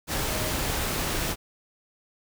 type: tone in noise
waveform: sine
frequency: 624 Hz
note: D#5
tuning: 5 cents sharp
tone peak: -35 dBFS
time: 0.25-0.53 s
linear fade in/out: 50 ms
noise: pink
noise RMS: -28 dBFS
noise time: 0.07-1.36 s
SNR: -10 dB
effects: none